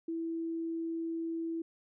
sine tone, 329.6 Hz, E4, in tune, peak -33 dBFS, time 0.08-1.62 s, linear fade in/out 5 ms, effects none

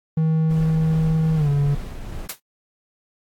triangle tone with pitch glide, 159.3 to 142.74 Hz, D#3 to D3, +41 to -49 cents, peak -14 dBFS, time 0.17-1.75 s, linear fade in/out 5 ms, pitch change -190 cents, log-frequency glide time 1.35-1.49 s
brown noise with tremolo, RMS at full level -30 dBFS, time 0.49-2.28 s, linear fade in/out 20 ms, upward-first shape sine, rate 2.5 Hz, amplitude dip 25%
white noise with exponential decay, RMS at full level -24 dBFS, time 2.29-2.4 s, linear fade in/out 5 ms, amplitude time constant 22 ms
effects AAC 64 kbps

